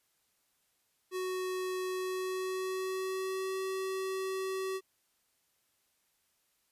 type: tone with pitch glide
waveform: square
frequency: 370.5 to 380.5 Hz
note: F#4 to F#4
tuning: +2 to +48 cents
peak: -34 dBFS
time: 1.11-4.81 s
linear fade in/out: 50 ms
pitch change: +46 cents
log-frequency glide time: 1.89-3.58 s
effects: white hiss -75 dBFS RMS until 6.71 s + resampled to 32000 Hz